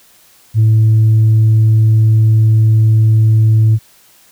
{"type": "tone", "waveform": "sine", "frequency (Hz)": 110, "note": "A2", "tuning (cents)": 0, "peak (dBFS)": -4, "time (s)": [0.54, 3.79], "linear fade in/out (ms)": 50, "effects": ["tanh soft clip ceiling -4 dBFS", "white hiss -47 dBFS RMS until 4.31 s"]}